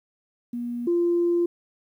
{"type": "tone pair in turn", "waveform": "sine", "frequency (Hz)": [240, 345.6], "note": ["B3", "F4"], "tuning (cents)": [-49, -18], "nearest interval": "tritone", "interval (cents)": 631, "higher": "second", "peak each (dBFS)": [-27, -18], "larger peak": "second", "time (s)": [[0.53, 0.87], [0.87, 1.46]], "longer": "second", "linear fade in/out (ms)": 5, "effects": ["tanh soft clip ceiling -14 dBFS", "10-bit"]}